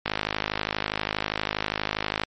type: click train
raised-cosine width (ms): 0.3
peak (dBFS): -8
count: 115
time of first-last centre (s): 0.06-2.236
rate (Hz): 52.4
effects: MP3 32 kbps